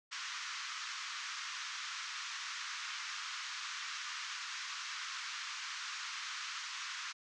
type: band-pass noise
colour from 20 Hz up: pink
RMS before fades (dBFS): -43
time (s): 0.11-7.13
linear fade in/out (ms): 20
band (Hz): 1100 to 6700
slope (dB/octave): 48
effects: none